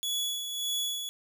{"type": "tone with tremolo", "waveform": "sawtooth", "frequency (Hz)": 3392, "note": "G#7", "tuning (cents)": 36, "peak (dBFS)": -25, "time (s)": [0.03, 1.09], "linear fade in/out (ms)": 0, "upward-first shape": "sine", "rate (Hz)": 1.7, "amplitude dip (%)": 50, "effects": []}